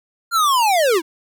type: linear sweep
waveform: square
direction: down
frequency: 1411 to 300.7 Hz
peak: -14 dBFS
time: 0.31-1.02 s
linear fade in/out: 50 ms
effects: none